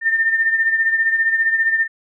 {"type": "beating tone pair", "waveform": "sine", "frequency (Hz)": [1804, 1819], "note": ["A6", "A#6"], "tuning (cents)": [43, -43], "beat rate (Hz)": 15, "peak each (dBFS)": [-15, -22], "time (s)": [0.01, 1.88], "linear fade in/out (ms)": 50, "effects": []}